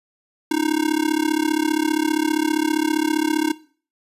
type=tone with amplitude modulation; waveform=square; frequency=310.2 Hz; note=D#4; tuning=5 cents flat; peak=-15 dBFS; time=0.51-3.52 s; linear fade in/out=5 ms; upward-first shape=sine; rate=35.1 Hz; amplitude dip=100%; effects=noise-tail reverb RT60 0.4 s tail -17 dB re dry + resampled to 32000 Hz